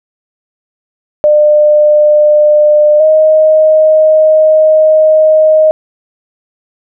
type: tone pair in turn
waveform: sine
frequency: 600 / 623.8 Hz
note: D5 / D#5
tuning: +37 / +4 cents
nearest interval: minor second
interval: 67 cents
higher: second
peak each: -3 dBFS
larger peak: neither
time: 1.24-3 / 3-5.71 s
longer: second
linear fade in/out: 0 ms
effects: none